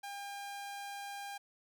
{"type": "tone", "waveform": "sawtooth", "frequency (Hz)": 803, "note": "G5", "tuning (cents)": 41, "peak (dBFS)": -38, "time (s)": [0.03, 1.38], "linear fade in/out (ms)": 10, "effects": []}